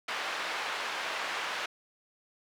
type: band-pass noise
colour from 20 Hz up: pink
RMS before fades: -35 dBFS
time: 0.08-1.66 s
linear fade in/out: 5 ms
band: 880 to 3300 Hz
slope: 12 dB/octave
effects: none

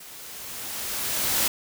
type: noise with level ramp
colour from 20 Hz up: white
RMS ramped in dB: -44 to -22 dBFS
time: 0-1.48 s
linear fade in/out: 5 ms
effects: none

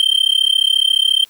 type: tone with amplitude modulation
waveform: triangle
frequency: 3136 Hz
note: G7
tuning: in tune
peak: -6 dBFS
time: 0-1.25 s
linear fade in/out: 0 ms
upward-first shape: sine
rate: 34.3 Hz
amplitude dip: 100%
effects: white hiss -50 dBFS RMS until 1.29 s

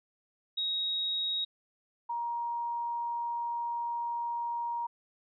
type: tone pair in turn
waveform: sine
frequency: 3784 / 943 Hz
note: A#7 / A#5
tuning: +25 / +20 cents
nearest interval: 2 octaves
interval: 2405 cents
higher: first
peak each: -29 / -31 dBFS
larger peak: first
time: 0.57-1.45 / 2.09-4.87 s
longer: second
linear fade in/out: 10 ms
effects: none

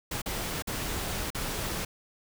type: noise with dropouts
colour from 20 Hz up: pink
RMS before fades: -33 dBFS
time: 0.11-1.85 s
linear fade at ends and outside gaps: 5 ms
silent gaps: 0.218-0.259 / 0.623-0.672 / 1.304-1.347 s
effects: none

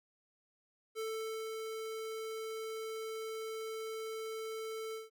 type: tone with ADSR envelope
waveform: square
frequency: 442.3 Hz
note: A4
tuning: 9 cents sharp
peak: -37 dBFS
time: 0.95-5.1 s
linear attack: 40 ms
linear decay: 500 ms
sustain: -3 dB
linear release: 160 ms
effects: none

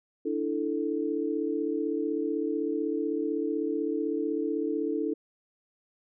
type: chord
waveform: sine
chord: D suspended second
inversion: none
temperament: equal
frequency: 293.7 / 329.6 / 440 Hz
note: D4 / E4 / A4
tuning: 0 / 0 / 0 cents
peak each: -31 dBFS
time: 0.25-5.14 s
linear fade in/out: 10 ms
effects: none

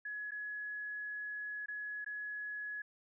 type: tone with dropouts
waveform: sine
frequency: 1688 Hz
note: G#6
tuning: 28 cents sharp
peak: -39 dBFS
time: 0.05-2.82 s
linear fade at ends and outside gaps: 5 ms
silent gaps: 0.309-0.317 / 1.66-1.683 / 2.046-2.062 s
effects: none

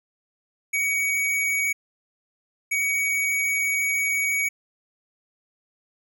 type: tone bursts at uneven times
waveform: square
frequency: 2253 Hz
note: C#7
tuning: 28 cents sharp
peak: -22 dBFS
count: 2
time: 0.73-1.73 / 2.71-4.49 s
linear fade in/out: 10 ms
effects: none

